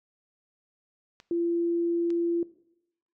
clicks, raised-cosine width 0.2 ms, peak -30 dBFS, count 2, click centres 1.201 / 2.104 s
sine tone, 340.8 Hz, F4, 42 cents flat, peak -24 dBFS, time 1.31-2.43 s, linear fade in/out 2 ms
effects noise-tail reverb RT60 0.8 s tail -18 dB re dry

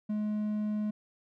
triangle tone, 211.4 Hz, G#3, 31 cents sharp, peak -27 dBFS, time 0.09-0.91 s, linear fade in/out 10 ms, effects none

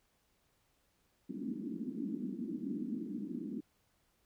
pink band-pass noise, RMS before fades -40 dBFS, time 1.29-3.61 s, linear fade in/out 10 ms, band 200 to 320 Hz, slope 48 dB/octave, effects pink hiss -75 dBFS RMS until 4.25 s

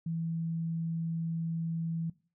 sine tone, 164.81 Hz, E3, in tune, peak -31 dBFS, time 0.06-2.1 s, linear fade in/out 5 ms, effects noise-tail reverb RT60 0.4 s tail -20 dB re dry

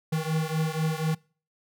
square beating tone pair, 156.7 / 160.8 Hz, D#3 / E3, +13 / -43 cents, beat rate 4.1 Hz, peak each -28 / -30 dBFS, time 0.12-1.15 s, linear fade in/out 10 ms, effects noise-tail reverb RT60 0.4 s tail -24 dB re dry

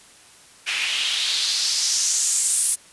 white noise with band-pass filter sweep, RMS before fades -22 dBFS, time 0.66-2.76 s, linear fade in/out 20 ms, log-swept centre 2400 to 10000 Hz, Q 2.9, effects white hiss -49 dBFS RMS until 2.92 s + resampled to 24000 Hz

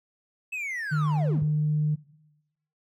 triangle linear sweep, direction down, 2637 to 51.91 Hz, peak -28 dBFS, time 0.52-1.44 s, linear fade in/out 10 ms
sine tone, 151.3 Hz, D#3, 48 cents flat, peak -21 dBFS, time 0.91-1.96 s, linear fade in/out 20 ms
effects noise-tail reverb RT60 0.9 s tail -19 dB re dry + tanh soft clip ceiling -16 dBFS

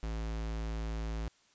square tone, 55 Hz, A1, in tune, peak -35 dBFS, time 0.03-1.28 s, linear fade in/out 0 ms, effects white hiss -67 dBFS RMS until 1.54 s + resampled to 16000 Hz

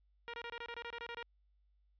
10% pulse tone bursts, 470.8 Hz, A#4, 17 cents sharp, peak -34 dBFS, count 12, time 0.28-1.227 s, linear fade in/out 0 ms, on 56 ms, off 25 ms, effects added 50 Hz sine -69 dBFS peak until 1.99 s + resampled to 11025 Hz

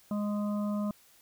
harmonic tone, 207.1 Hz, G#3, 5 cents flat, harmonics 1 / 3 / 5 / 6, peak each -29 / -39 / -45 / -46 dBFS, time 0.11-0.91 s, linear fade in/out 2 ms, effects white hiss -61 dBFS RMS until 1.21 s

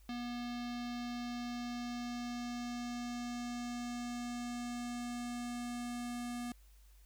square tone with low-pass filter sweep, 241.7 Hz, B3, 37 cents flat, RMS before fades -41 dBFS, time 0.09-6.52 s, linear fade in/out 2 ms, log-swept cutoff 4300 to 10000 Hz, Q 1.8, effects added 50 Hz sine -58 dBFS peak until 7.05 s + white hiss -70 dBFS RMS until 7.05 s

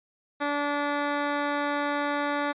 10% pulse tone, 289.3 Hz, D4, 26 cents flat, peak -17 dBFS, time 0.4-2.53 s, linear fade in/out 20 ms, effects resampled to 8000 Hz

